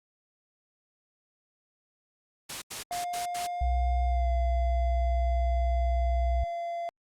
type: noise bursts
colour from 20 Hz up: white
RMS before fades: -36 dBFS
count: 5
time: 2.49-3.472 s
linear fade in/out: 10 ms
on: 130 ms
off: 83 ms
type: tone with pitch glide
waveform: triangle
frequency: 706 to 685.1 Hz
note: F5 to F5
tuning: +19 to -33 cents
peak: -29 dBFS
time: 2.91-6.89 s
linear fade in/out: 0 ms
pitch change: -52 cents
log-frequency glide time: 4.06-4.31 s
type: tone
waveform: sine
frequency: 62.1 Hz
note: B1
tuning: 10 cents sharp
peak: -24 dBFS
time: 3.61-6.44 s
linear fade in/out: 5 ms
effects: low-pass 10000 Hz 12 dB/octave + Opus 48 kbps